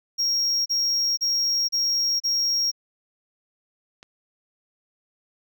triangle tone bursts, 5588 Hz, F8, in tune, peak -19 dBFS, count 5, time 0.18-2.716 s, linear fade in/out 20 ms, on 480 ms, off 34 ms
click, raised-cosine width 0.2 ms, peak -27 dBFS, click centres 4.029 s
effects none

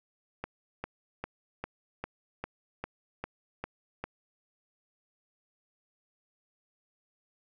click train, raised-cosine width 0.5 ms, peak -20 dBFS, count 10, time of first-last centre 0.44-4.04 s, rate 2.5 Hz, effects none

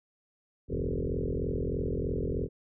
sine tone with frequency modulation, 164.81 Hz, E3, in tune, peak -28 dBFS, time 0.68-2.49 s, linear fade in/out 50 ms, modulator 43.2 Hz, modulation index 7.1, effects none

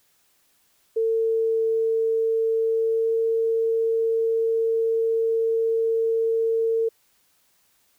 sine tone with pitch glide, 449.8 to 452.7 Hz, A4 to A4, +38 to +49 cents, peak -19 dBFS, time 0.96-6.89 s, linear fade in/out 10 ms, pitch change +11 cents, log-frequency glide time 2.91-3.1 s, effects white hiss -64 dBFS RMS until 7.98 s

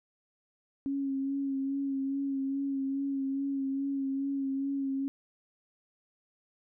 sine tone with vibrato, 273.7 Hz, C#4, 22 cents flat, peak -29 dBFS, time 0.86-5.08 s, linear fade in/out 0 ms, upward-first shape sine, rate 2.4 Hz, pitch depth 26 cents each way, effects none

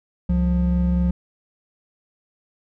triangle tone pair together, 67.2 / 177.44 Hz, C2 / F3, +47 / +28 cents, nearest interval octave + perfect fourth, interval 1681 cents, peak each -18 / -17 dBFS, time 0.29-1.11 s, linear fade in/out 5 ms, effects none

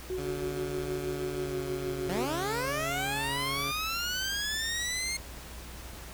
sine tone with tremolo, 370 Hz, F#4, in tune, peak -30 dBFS, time 0.1-2.26 s, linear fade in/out 0 ms, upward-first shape sine, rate 6.3 Hz, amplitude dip 55%
15% pulse tone with pitch glide, 142.8 to 139.3 Hz, D3 to C#3, -48 to +9 cents, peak -30 dBFS, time 0.17-3.72 s, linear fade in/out 20 ms, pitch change -43 cents, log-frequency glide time 1.38-1.54 s
15% pulse linear sweep, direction up, 165.5 to 2147 Hz, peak -24 dBFS, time 2.09-5.17 s, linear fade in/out 5 ms
effects added 60 Hz sine -45 dBFS peak until 6.13 s + pink hiss -46 dBFS RMS until 6.13 s

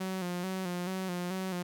sawtooth tone with vibrato, 182.7 Hz, F#3, 22 cents flat, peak -29 dBFS, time 0-1.63 s, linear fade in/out 10 ms, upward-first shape square, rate 2.3 Hz, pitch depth 51 cents each way, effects none

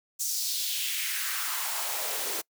white noise with high-pass filter sweep, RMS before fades -31 dBFS, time 0.19-2.42 s, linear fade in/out 20 ms, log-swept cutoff 6500 to 350 Hz, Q 2.3, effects noise-tail reverb RT60 0.1 s tail -25 dB re dry

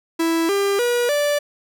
45% pulse tone with pitch steps, 329.6 / 398.8 / 482.6 / 583.9 Hz, E4 / G4 / B4 / D5, 0 / +30 / -40 / -10 cents, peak -17 dBFS, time 0.19-1.39 s, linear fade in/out 10 ms, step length 300 ms, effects none

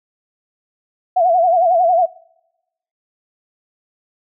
sine tone with vibrato, 700 Hz, F5, 4 cents sharp, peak -10 dBFS, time 1.16-2.06 s, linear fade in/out 10 ms, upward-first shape sine, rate 11 Hz, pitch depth 110 cents each way, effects noise-tail reverb RT60 0.9 s tail -24 dB re dry

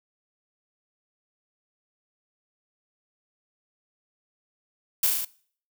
blue noise with echo, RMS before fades -21 dBFS, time 5.03-5.07 s, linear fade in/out 5 ms, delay 36 ms, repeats 5, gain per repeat -2 dB, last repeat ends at 5.25 s, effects noise-tail reverb RT60 0.5 s tail -21 dB re dry

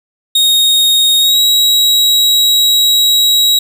40% pulse tone with pitch glide, 3729 to 3852 Hz, A#7 to B7, 0 to -44 cents, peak -6 dBFS, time 0.35-3.59 s, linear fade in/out 5 ms, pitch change +56 cents, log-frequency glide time 1.19-1.4 s, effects none

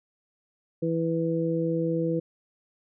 harmonic tone, 164.81 Hz, E3, in tune, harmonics 1 / 2 / 3, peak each -28 / -28 / -28 dBFS, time 0.82-2.2 s, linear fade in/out 10 ms, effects none

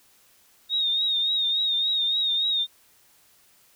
sine tone with vibrato, 3718 Hz, A#7, 5 cents flat, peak -21 dBFS, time 0.69-2.67 s, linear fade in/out 50 ms, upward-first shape triangle, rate 3.5 Hz, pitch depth 68 cents each way, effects white hiss -59 dBFS RMS until 3.75 s

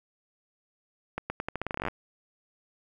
accelerating click train, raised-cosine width 0.5 ms, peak -16 dBFS, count 17, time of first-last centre 1.18-1.884 s, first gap 120 ms, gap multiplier 0.84, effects 9-bit

